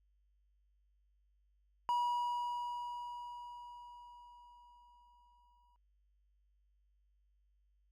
triangle tone with exponential decay, 966 Hz, B5, 39 cents flat, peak -28 dBFS, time 1.89-5.76 s, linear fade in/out 0 ms, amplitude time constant 840 ms, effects added 50 Hz sine -70 dBFS peak until 7.91 s

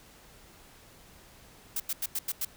blue noise bursts, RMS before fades -31 dBFS, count 6, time 1.76-2.45 s, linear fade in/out 5 ms, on 40 ms, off 90 ms, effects pink hiss -55 dBFS RMS until 2.56 s

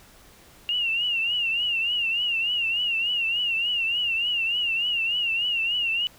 sine tone with vibrato, 2800 Hz, F7, 4 cents sharp, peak -22 dBFS, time 0.69-6.07 s, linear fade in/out 0 ms, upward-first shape triangle, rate 3.4 Hz, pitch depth 110 cents each way, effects pink hiss -52 dBFS RMS until 6.18 s

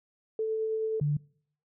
sine tone with tremolo, 440 Hz, A4, in tune, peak -26 dBFS, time 0.39-1 s, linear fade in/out 2 ms, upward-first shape triangle, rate 9.4 Hz, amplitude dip 25%
sine tone, 146.83 Hz, D3, in tune, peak -24 dBFS, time 1.01-1.17 s, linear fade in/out 5 ms
effects noise-tail reverb RT60 0.6 s tail -25 dB re dry

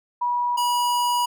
sine / square tone pair in turn, 970 / 970 Hz, B5 / B5, -31 / -31 cents, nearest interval unison, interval 0 cents, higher neither, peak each -20 dBFS, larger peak neither, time 0.21-0.57 / 0.57-1.26 s, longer second, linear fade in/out 10 ms, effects none

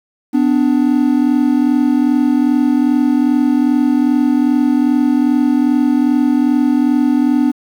triangle tone pair together, 251.2 / 293.7 Hz, B3 / D4, +30 / 0 cents, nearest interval minor third, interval 270 cents, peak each -11 dBFS, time 0.33-7.52 s, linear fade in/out 20 ms, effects 7-bit

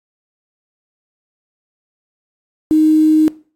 sine tone with quantisation, 311.1 Hz, D#4, in tune, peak -8 dBFS, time 2.71-3.28 s, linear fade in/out 0 ms, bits 6, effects noise-tail reverb RT60 0.4 s tail -21 dB re dry + AAC 48 kbps

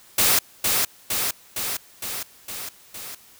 white noise with echo, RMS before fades -18 dBFS, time 0.18-0.39 s, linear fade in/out 5 ms, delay 460 ms, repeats 6, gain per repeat -3 dB, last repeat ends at 3.15 s, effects white hiss -51 dBFS RMS until 3.39 s

